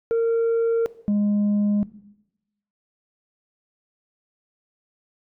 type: tone pair in turn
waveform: sine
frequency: 459.5 / 206 Hz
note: A#4 / G#3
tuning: -25 / -14 cents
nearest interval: octave + major second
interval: 1389 cents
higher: first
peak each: -15 dBFS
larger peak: neither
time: 0.11-0.86 / 1.08-1.83 s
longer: neither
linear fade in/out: 0 ms
effects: noise-tail reverb RT60 0.9 s tail -18 dB re dry + tanh soft clip ceiling -17 dBFS